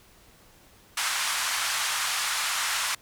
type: band-pass noise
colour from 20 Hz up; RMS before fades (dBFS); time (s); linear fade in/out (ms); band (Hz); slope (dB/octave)
pink; -28; 0.97-2.95; 5; 1000 to 11000; 24
effects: pink hiss -56 dBFS RMS until 3.01 s